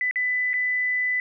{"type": "tone with dropouts", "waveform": "sine", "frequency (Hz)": 1997, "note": "B6", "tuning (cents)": 19, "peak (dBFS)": -21, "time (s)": [0.01, 1.2], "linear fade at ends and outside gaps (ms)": 1, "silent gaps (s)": [[0.111, 0.158], [0.533, 0.539]], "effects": []}